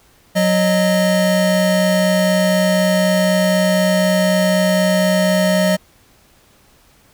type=tone pair together; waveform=square; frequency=184.4 / 617.2 Hz; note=F#3 / D#5; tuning=-6 / -14 cents; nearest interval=octave + major sixth; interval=2092 cents; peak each=-16 dBFS; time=0.35-5.77 s; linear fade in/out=20 ms; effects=pink hiss -52 dBFS RMS until 7.13 s